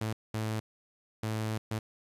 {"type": "tone bursts at uneven times", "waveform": "sawtooth", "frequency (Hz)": 109.4, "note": "A2", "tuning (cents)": -9, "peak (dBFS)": -27, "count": 4, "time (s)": [[0.01, 0.13], [0.34, 0.6], [1.23, 1.58], [1.71, 1.79]], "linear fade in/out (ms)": 5, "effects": ["resampled to 32000 Hz", "10-bit"]}